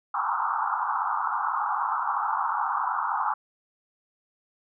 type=band-pass noise; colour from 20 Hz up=pink; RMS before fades=-27 dBFS; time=0.14-3.34 s; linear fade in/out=5 ms; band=800 to 1400 Hz; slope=96 dB/octave; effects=none